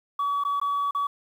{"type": "tone with dropouts", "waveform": "sine", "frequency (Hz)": 1137, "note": "C#6", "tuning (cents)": 44, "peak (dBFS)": -21, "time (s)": [0.19, 1.07], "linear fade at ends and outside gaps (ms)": 5, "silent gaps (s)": [[0.438, 0.449], [0.6, 0.614], [0.91, 0.948]], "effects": ["tanh soft clip ceiling -21 dBFS", "9-bit"]}